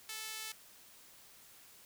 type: tone with high-pass filter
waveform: sawtooth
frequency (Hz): 437.4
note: A4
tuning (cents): -10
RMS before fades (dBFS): -44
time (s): 0.09-0.52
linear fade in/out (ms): 2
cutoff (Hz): 2600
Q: 0.65
effects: white hiss -59 dBFS RMS until 1.85 s